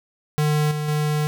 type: tone with level steps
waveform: square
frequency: 150.6 Hz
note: D3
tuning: 44 cents sharp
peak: -18 / -24 / -20 dBFS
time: 0.38-1.27 s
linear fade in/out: 0 ms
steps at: 0.71 / 0.88 s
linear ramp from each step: 5 ms
effects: none